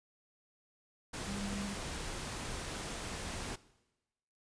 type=tone in noise; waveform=sine; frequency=200 Hz; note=G3; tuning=35 cents sharp; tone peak=-39 dBFS; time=1.27-1.74 s; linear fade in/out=10 ms; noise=pink; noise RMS=-41 dBFS; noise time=1.13-3.56 s; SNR=-1 dB; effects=noise-tail reverb RT60 1.0 s tail -19 dB re dry + resampled to 22050 Hz